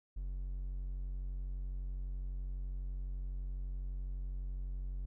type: tone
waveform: triangle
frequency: 45.96 Hz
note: F#1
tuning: 11 cents flat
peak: -35 dBFS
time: 0.16-5.06 s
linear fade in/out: 10 ms
effects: none